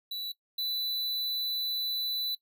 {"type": "tone pair in turn", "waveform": "square", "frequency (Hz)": [3951, 3983], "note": ["B7", "B7"], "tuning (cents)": [0, 14], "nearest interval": "unison", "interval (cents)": 14, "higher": "second", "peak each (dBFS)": [-34, -31], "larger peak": "second", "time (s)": [[0.11, 0.32], [0.58, 2.35]], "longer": "second", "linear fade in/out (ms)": 5, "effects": ["noise-tail reverb RT60 0.1 s tail -19 dB re dry"]}